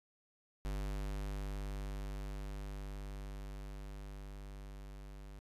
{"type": "tone with level ramp", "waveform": "square", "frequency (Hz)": 49.64, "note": "G1", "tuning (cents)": 22, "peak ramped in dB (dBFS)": [-37, -49], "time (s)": [0.65, 5.39], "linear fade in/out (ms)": 0, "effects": ["resampled to 32000 Hz"]}